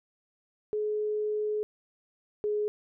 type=tone pair in turn; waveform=sine; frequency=423.8 / 419.4 Hz; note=G#4 / G#4; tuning=+35 / +17 cents; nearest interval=unison; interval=18 cents; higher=first; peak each=-27 / -26 dBFS; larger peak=second; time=0.73-1.63 / 2.44-2.68 s; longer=first; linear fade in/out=0 ms; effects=none